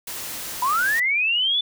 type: noise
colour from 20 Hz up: white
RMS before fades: -32 dBFS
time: 0.07-1 s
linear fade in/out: 5 ms
type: linear sweep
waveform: sine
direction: up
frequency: 953 to 3520 Hz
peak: -18 dBFS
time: 0.62-1.61 s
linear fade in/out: 5 ms
effects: none